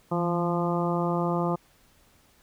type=harmonic tone with a mistuned harmonic; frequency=173.5 Hz; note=F3; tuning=11 cents flat; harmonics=1 / 2 / 3 / 4 / 5 / 6 / 7; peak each=-27 / -30 / -32 / -33 / -34 / -35 / -35 dBFS; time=0.11-1.56 s; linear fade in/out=10 ms; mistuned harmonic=1; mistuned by=-47 cents; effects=pink hiss -61 dBFS RMS until 2.42 s